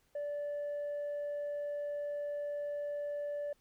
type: tone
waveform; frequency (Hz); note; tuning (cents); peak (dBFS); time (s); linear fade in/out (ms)
sine; 582; D5; -16; -33; 0.15-3.53; 5
effects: tanh soft clip ceiling -34 dBFS + pink hiss -73 dBFS RMS until 3.6 s